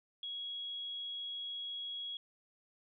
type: tone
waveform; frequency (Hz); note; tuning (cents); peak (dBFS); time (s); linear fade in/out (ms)
sine; 3322; G#7; 0; -39; 0.23-2.17; 2
effects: none